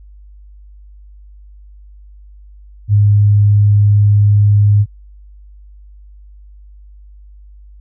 sine tone, 103.1 Hz, G#2, 12 cents flat, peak -6 dBFS, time 2.88-4.86 s, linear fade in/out 50 ms, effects added 50 Hz sine -36 dBFS peak until 7.8 s

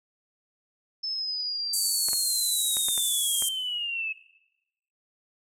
sine linear sweep, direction down, 5274 to 2578 Hz, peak -28 dBFS, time 1.03-4.13 s, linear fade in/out 10 ms
pink band-pass noise, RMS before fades -28 dBFS, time 1.73-3.49 s, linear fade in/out 5 ms, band 7200 to 12000 Hz, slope 48 dB/octave
clicks, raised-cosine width 0.5 ms, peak -23 dBFS, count 6, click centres 2.086 / 2.132 / 2.769 / 2.885 / 2.978 / 3.423 s
effects noise-tail reverb RT60 0.9 s tail -17 dB re dry

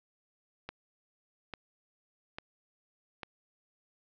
click train, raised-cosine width 0.3 ms, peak -23 dBFS, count 4, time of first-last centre 0.69-3.232 s, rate 1.18 Hz, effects low-pass 5000 Hz 12 dB/octave

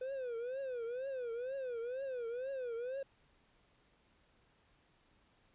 triangle tone with vibrato, 501 Hz, B4, 25 cents sharp, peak -36 dBFS, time 0.01-3.03 s, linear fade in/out 5 ms, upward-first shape triangle, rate 2.1 Hz, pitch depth 180 cents each way, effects pink hiss -71 dBFS RMS until 5.54 s + resampled to 8000 Hz

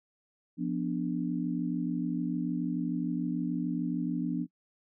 sine chord, B diminished, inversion second, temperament equal, 174.61 / 246.9 / 293.7 Hz, F3 / B3 / D4, 0 / 0 / 0 cents, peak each -33 dBFS, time 0.57-4.47 s, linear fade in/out 50 ms, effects noise-tail reverb RT60 0.1 s tail -23 dB re dry

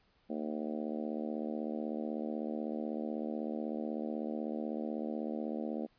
harmonic tone, 76.1 Hz, D#2, 38 cents flat, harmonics 3 / 4 / 5 / 6 / 7 / 8 / 9 / 10, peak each -38 / -41 / -45 / -47 / -44 / -47 / -49 / -53 dBFS, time 0.29-5.87 s, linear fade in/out 20 ms, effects pink hiss -71 dBFS RMS until 5.98 s + resampled to 11025 Hz

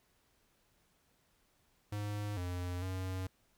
square tone with pitch steps, 103.7 / 89.3 / 93.3 Hz, G#2 / F2 / F#2, -2 / +39 / +15 cents, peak -37 dBFS, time 1.92-3.27 s, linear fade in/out 5 ms, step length 450 ms, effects pink hiss -73 dBFS RMS until 3.57 s

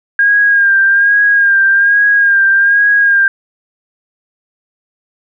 sine tone with vibrato, 1616 Hz, G#6, 48 cents flat, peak -6 dBFS, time 0.19-3.28 s, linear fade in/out 2 ms, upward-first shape sine, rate 1.2 Hz, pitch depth 39 cents each way, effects none

